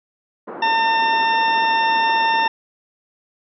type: band-pass noise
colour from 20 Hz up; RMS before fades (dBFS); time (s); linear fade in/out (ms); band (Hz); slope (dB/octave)
pink; -33; 0.47-2.48; 10; 260 to 1300; 24
type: harmonic tone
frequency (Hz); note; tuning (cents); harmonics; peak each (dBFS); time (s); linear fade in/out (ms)
904; A5; +47; 1 / 2 / 3 / 4 / 6; -16 / -22 / -26 / -28 / -32; 0.62-2.48; 5
effects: none